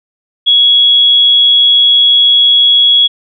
sine tone, 3342 Hz, G#7, 10 cents sharp, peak -4 dBFS, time 0.46-3.08 s, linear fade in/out 20 ms, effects none

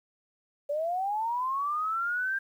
sine linear sweep, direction up, 565 to 1600 Hz, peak -27 dBFS, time 0.69-2.39 s, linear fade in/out 10 ms, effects 10-bit

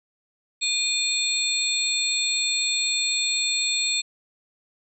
sine tone cluster, 2454 / 3598 / 4270 / 7680 Hz, D#7 / A7 / C8 / B8, -25 / +38 / +34 / -49 cents, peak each -27 dBFS, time 0.61-4.02 s, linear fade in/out 20 ms, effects none

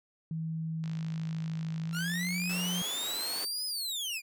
sine tone with pitch glide, 161.2 to 177.83 Hz, E3 to F3, -38 to +32 cents, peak -32 dBFS, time 0.31-2.82 s, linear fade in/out 2 ms, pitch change +170 cents, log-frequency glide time 1.82-2.25 s
click train, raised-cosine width 0.2 ms, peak -31 dBFS, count 91, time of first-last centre 0.84-2.532 s, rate 53.2 Hz
sawtooth linear two-way sweep, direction up then down, 1330 to 5070 to 2342 Hz, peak -30 dBFS, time 1.92-4.22 s, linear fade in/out 50 ms, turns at 3.66 s
pink high-pass noise, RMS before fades -42 dBFS, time 2.49-3.45 s, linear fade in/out 5 ms, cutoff 370 Hz, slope 12 dB/octave
effects none

